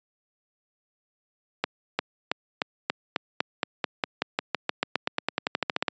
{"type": "accelerating click train", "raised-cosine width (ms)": 0.3, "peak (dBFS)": -7, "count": 27, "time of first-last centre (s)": [1.64, 5.882], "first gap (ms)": 350, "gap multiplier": 0.93, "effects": ["high-pass 200 Hz 12 dB/octave", "resampled to 16000 Hz"]}